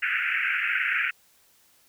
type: band-pass noise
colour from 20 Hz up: pink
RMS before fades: -26 dBFS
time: 0.02-1.11 s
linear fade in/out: 10 ms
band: 1400 to 2700 Hz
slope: 96 dB/octave
effects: white hiss -61 dBFS RMS until 1.88 s